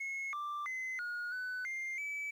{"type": "tone with pitch steps", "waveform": "sine", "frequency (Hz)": [2175, 1179, 2046, 1441, 1500, 2106, 2298], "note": ["C#7", "D6", "C7", "F#6", "F#6", "C7", "D7"], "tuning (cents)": [-33, 6, -39, -46, 23, 11, -38], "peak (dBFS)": -34, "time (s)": [0, 2.31], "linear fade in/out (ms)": 10, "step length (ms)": 330, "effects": ["tanh soft clip ceiling -36 dBFS", "11-bit"]}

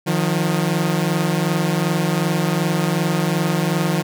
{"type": "tone pair together", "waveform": "sawtooth", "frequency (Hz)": [155.56, 178.22], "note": ["D#3", "F3"], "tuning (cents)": [0, 35], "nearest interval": "major second", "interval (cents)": 235, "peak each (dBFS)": -16, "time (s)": [0.06, 4.03], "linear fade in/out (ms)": 20, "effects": []}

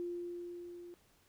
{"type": "tone with level ramp", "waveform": "sine", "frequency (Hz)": 349.2, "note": "F4", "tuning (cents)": 0, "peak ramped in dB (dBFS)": [-36, -48], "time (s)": [0, 0.94], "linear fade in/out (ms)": 0, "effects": ["pink hiss -69 dBFS RMS until 1.28 s"]}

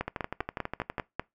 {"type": "two click trains", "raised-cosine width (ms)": 0.5, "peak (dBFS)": [-17, -15], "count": [12, 7], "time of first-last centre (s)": [[0.08, 0.982], [0.01, 1.196]], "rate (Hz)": [12.2, 5.06], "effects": ["noise-tail reverb RT60 0.2 s tail -22 dB re dry"]}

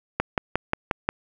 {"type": "click train", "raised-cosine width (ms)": 0.5, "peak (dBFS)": -6, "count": 6, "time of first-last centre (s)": [0.2, 1.09], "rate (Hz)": 5.62, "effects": ["8-bit"]}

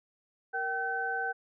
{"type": "tone cluster", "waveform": "sine", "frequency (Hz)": [465.6, 772, 1528], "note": ["A#4", "G5", "G6"], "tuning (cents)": [-2, -27, -45], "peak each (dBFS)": [-39, -34, -32], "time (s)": [0.53, 1.33], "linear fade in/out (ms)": 20, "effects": []}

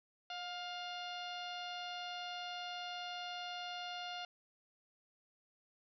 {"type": "harmonic tone with a mistuned harmonic", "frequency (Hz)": 705, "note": "F5", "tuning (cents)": 16, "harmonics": [1, 2, 3, 4, 5, 6, 7, 8], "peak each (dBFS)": [-45, -49, -55, -48, -51, -53, -60, -63], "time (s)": [0.3, 4.25], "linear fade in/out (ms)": 2, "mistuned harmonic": 1, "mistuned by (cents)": 23, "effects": []}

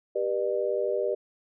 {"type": "tone cluster", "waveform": "sine", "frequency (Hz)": [393.7, 485.5, 603], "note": ["G4", "B4", "D5"], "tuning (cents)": [8, -30, 46], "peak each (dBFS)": -29, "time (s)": [0.15, 1.15], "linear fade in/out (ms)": 10, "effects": []}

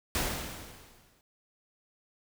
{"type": "noise with exponential decay", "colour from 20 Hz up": "pink", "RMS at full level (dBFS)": -28, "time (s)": [0.15, 1.21], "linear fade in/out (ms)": 1, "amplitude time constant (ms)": 230, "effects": []}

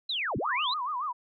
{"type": "linear two-way sweep", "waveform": "sine", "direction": "down then up", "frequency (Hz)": [4136, 79.4, 4136], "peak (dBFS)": -28, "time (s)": [0.09, 0.74], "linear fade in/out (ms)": 5, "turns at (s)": 0.37}
{"type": "tone with vibrato", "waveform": "sine", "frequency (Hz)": 1100, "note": "C#6", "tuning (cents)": -14, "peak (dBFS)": -29, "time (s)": [0.44, 1.13], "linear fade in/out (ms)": 20, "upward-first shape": "sine", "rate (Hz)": 7, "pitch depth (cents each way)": 220}
{"effects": []}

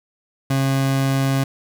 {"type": "tone", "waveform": "30% pulse", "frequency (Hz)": 135.4, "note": "C#3", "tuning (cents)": -40, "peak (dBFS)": -14, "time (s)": [0.5, 1.44], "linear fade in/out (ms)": 5, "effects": []}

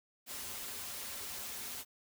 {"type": "noise with comb filter", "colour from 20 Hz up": "white", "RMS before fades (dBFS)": -43, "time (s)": [0.26, 1.85], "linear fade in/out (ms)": 50, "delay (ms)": 6.2, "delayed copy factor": -0.9, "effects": []}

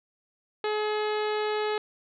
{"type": "harmonic tone", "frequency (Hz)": 424.6, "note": "G#4", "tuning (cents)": 38, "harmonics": [1, 2, 3, 4, 5, 6, 7, 8, 9, 10], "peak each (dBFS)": [-27, -33, -37, -39, -41, -43, -44, -45, -46, -47], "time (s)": [0.64, 1.78], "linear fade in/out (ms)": 2, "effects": []}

